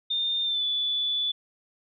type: tone with pitch glide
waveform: sine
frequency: 3621 to 3465 Hz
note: A7 to A7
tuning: +49 to -27 cents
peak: -24 dBFS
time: 0.1-1.32 s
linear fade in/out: 10 ms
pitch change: -76 cents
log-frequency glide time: 0.44-0.64 s
effects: none